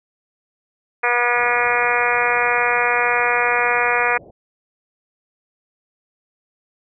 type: harmonic tone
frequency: 241.7 Hz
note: B3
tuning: 37 cents flat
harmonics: 2 / 3 / 4 / 5 / 6 / 7 / 8 / 9 / 10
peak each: -24 / -24 / -24 / -24 / -24 / -24 / -24 / -24 / -24 dBFS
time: 1.03-4.18 s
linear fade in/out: 10 ms
type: low-pass noise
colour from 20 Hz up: white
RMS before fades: -44 dBFS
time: 1.36-4.31 s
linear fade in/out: 5 ms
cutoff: 690 Hz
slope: 48 dB/octave
effects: none